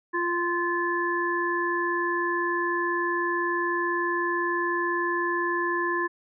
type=harmonic tone; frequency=347 Hz; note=F4; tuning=11 cents flat; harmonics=1 / 3 / 5; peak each=-28 / -28 / -28 dBFS; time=0.13-6.08 s; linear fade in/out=20 ms; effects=none